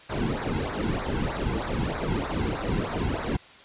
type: noise with flanger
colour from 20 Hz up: brown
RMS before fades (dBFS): -28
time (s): 0.09-3.37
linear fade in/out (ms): 10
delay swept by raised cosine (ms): 0.31 to 1.71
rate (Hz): 3.2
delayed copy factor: -0.85
effects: white hiss -49 dBFS RMS until 3.64 s + resampled to 8000 Hz